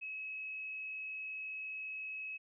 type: tone with frequency modulation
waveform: sine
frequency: 2569 Hz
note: E7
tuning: 45 cents flat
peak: -40 dBFS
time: 0.01-2.38 s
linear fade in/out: 20 ms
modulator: 54.4 Hz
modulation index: 0.39
effects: none